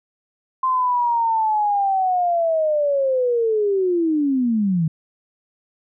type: linear sweep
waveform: sine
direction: down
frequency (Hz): 1046.5 to 153.3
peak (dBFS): -16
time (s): 0.63-4.88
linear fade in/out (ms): 5
effects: none